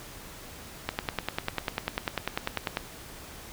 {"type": "click train", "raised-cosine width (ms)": 0.3, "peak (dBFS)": -11, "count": 20, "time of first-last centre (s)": [0.89, 2.771], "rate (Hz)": 10.1, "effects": ["pink hiss -45 dBFS RMS until 3.52 s"]}